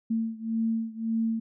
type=beating tone pair; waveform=sine; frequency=224.7 / 226.5 Hz; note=A3 / A#3; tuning=+37 / -50 cents; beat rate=1.8 Hz; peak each=-28 / -30 dBFS; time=0.1-1.4 s; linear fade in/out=10 ms; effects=none